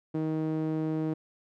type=tone with band-pass filter; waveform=sawtooth; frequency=157.3 Hz; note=D#3; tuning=19 cents sharp; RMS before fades=-30 dBFS; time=0.14-1.14 s; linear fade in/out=10 ms; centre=320 Hz; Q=1.7; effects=none